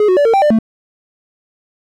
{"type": "tone with pitch steps", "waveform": "triangle", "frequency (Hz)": [420.5, 368.6, 578, 455.4, 783, 596, 222.3], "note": ["G#4", "F#4", "D5", "A#4", "G5", "D5", "A3"], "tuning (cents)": [22, -7, -28, -40, -2, 25, 18], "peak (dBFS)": -6, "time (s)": [0, 0.588], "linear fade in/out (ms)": 2, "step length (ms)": 84, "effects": []}